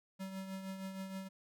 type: tone with tremolo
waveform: square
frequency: 191.3 Hz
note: G3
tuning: 42 cents flat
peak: -40 dBFS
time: 0.19-1.29 s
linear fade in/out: 20 ms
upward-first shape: triangle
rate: 6.4 Hz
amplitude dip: 55%
effects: none